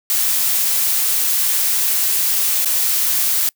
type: noise with dropouts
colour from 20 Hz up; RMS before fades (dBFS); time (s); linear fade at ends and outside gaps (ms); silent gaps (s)
blue; -17; 0.1-3.49; 1; 2.648-2.657
effects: noise-tail reverb RT60 0.1 s tail -26 dB re dry